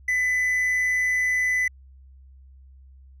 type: tone with amplitude modulation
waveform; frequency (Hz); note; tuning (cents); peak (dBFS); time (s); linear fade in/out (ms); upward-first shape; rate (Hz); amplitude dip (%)
triangle; 2000; B6; +21; -17; 0.08-1.68; 5; sine; 179; 30
effects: added 66 Hz sine -46 dBFS peak until 3.2 s